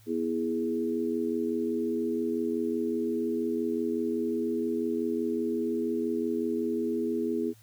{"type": "chord", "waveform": "sine", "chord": "E major", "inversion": "second", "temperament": "equal with one note detuned", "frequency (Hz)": [244.7, 329.6, 415.3], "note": ["B3", "E4", "G#4"], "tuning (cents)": [-16, 0, 0], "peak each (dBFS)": -31, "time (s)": [0.06, 7.54], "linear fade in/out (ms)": 50, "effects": ["added 110 Hz sine -55 dBFS peak until 7.62 s", "white hiss -61 dBFS RMS until 7.62 s"]}